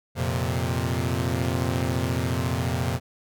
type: chord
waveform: sawtooth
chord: F suspended fourth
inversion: none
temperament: equal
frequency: 87.31 / 116.54 / 130.81 Hz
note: F2 / Bb2 / C3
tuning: 0 / 0 / 0 cents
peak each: -24 dBFS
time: 0.15-3 s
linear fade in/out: 50 ms
effects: none